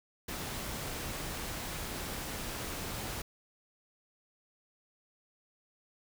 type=noise; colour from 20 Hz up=pink; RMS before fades=-39 dBFS; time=0.28-3.22 s; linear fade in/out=5 ms; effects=none